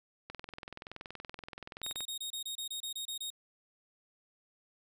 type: click train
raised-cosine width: 0.3 ms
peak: -27 dBFS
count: 37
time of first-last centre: 0.3-2.006 s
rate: 21.1 Hz
type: tone bursts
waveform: sawtooth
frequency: 3729 Hz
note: A#7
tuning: in tune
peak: -34 dBFS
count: 12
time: 1.83-3.303 s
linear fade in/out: 5 ms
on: 98 ms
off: 27 ms
effects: none